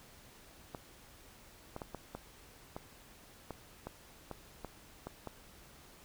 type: clicks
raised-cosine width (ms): 1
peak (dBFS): -27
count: 12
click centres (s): 0.748 / 1.764 / 1.818 / 1.947 / 2.15 / 2.765 / 3.507 / 3.87 / 4.313 / 4.647 / 5.07 / 5.273
effects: pink hiss -58 dBFS RMS until 6.04 s